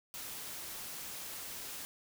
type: noise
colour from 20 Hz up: white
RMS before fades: -44 dBFS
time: 0.14-1.85 s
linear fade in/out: 0 ms
effects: none